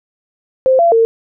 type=tone with pitch steps; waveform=sine; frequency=522 / 680 / 454.9 Hz; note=C5 / F5 / A#4; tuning=-4 / -46 / -42 cents; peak=-7 dBFS; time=0.66-1.05 s; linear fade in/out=0 ms; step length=130 ms; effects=none